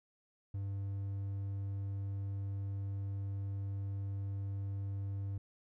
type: tone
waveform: triangle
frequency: 98.8 Hz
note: G2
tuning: 14 cents sharp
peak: -34 dBFS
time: 0.54-5.38 s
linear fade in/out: 5 ms
effects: none